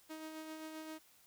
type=tone with tremolo; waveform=sawtooth; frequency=314.6 Hz; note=D#4; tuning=19 cents sharp; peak=-40 dBFS; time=0.09-0.99 s; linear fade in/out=20 ms; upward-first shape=sine; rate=7.6 Hz; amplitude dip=35%; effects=white hiss -66 dBFS RMS until 1.26 s